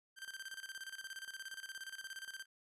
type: tone with tremolo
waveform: sawtooth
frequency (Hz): 1568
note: G6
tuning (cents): 0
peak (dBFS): -40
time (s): 0.16-2.46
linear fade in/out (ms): 50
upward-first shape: square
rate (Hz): 17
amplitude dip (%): 75
effects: resampled to 32000 Hz